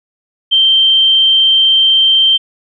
sine tone, 3136 Hz, G7, in tune, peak -6 dBFS, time 0.51-2.38 s, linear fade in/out 20 ms, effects none

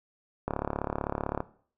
click train, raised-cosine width 1 ms, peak -15 dBFS, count 34, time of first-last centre 0.48-1.404 s, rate 35.7 Hz, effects noise-tail reverb RT60 0.5 s tail -17 dB re dry

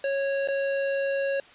square tone with dropouts, 551 Hz, C#5, 11 cents flat, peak -25 dBFS, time 0.04-1.4 s, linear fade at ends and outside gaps 2 ms, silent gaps 0.475-0.485 s, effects white hiss -51 dBFS RMS until 1.54 s + resampled to 8000 Hz

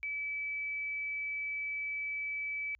sine tone, 2300 Hz, D7, 37 cents flat, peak -34 dBFS, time 0.03-2.75 s, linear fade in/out 0 ms, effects added 60 Hz sine -65 dBFS peak until 2.79 s

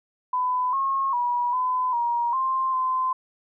sine tone with pitch steps, 1003 / 1084 / 969 / 1011 / 948 / 1051 / 1032 Hz, B5 / C#6 / B5 / B5 / A#5 / C6 / C6, +26 / -39 / -33 / +40 / +29 / +7 / -24 cents, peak -21 dBFS, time 0.33-3.13 s, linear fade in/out 5 ms, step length 400 ms, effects none

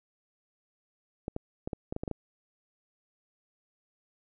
clicks, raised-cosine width 2 ms, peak -20 dBFS, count 9, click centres 1.281 / 1.364 / 1.675 / 1.732 / 1.925 / 1.964 / 2.035 / 2.078 / 2.113 s, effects none

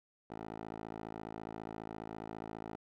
10% pulse tone with band-pass filter, 54.7 Hz, A1, 9 cents flat, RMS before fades -45 dBFS, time 0.3-2.76 s, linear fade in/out 5 ms, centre 590 Hz, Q 1.1, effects none

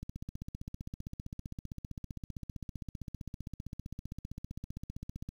click train, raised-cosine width 5 ms, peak -28 dBFS, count 82, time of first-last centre 0.03-5.29 s, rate 15.4 Hz, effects 9-bit

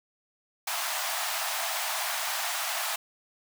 pink high-pass noise, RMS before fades -31 dBFS, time 0.67-2.96 s, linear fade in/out 5 ms, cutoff 630 Hz, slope 96 dB/octave, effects none

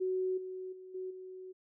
sine tone with level steps, 372.4 Hz, F#4, 11 cents sharp, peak -30 / -39 / -47 / -37 / -44 dBFS, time 0-1.53 s, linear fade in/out 20 ms, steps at 0.37 / 0.72 / 0.94 / 1.1 s, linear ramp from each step 10 ms, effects none

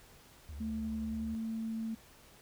triangle tone with vibrato, 73.8 Hz, D2, 9 cents sharp, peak -40 dBFS, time 0.49-1.35 s, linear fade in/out 0 ms, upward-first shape sine, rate 11 Hz, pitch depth 130 cents each way
sine tone with pitch glide, 221 to 223.7 Hz, A3 to A3, +8 to +29 cents, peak -34 dBFS, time 0.6-1.95 s, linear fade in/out 10 ms, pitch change +21 cents, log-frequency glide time 0.96-1.32 s
effects tanh soft clip ceiling -27 dBFS + pink hiss -59 dBFS RMS until 2.41 s

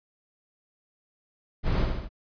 brown noise with echo, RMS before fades -23 dBFS, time 1.63-1.87 s, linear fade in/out 50 ms, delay 74 ms, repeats 3, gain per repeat -4 dB, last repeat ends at 2.092 s, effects resampled to 11025 Hz

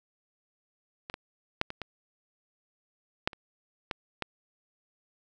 clicks, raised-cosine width 0.3 ms, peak -22 / -20 / -9 / -21 / -20 / -9 / -28 / -15 / -15 dBFS, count 9, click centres 1.099 / 1.141 / 1.614 / 1.704 / 1.817 / 3.275 / 3.332 / 3.912 / 4.223 s, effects none

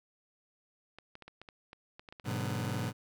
clicks, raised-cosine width 0.3 ms, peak -32 dBFS, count 12, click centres 0.986 / 1.154 / 1.223 / 1.28 / 1.416 / 1.488 / 1.731 / 1.995 / 2.088 / 2.125 / 2.198 / 2.257 s
sawtooth chord, G# half-diminished seventh, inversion none, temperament just, 103.83 / 124.59 / 149.51 / 186.89 Hz, G#2 / B2 / D3 / F#3, 0 / +16 / +31 / +18 cents, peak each -33 / -32 / -37 / -37 dBFS, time 2.24-2.93 s, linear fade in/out 50 ms
effects none

